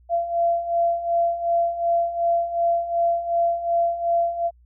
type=beating tone pair; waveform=sine; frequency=681 / 683.7 Hz; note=F5 / F5; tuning=-44 / -37 cents; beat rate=2.7 Hz; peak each=-25 / -20 dBFS; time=0.09-4.51 s; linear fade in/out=50 ms; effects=added 60 Hz sine -51 dBFS peak until 4.65 s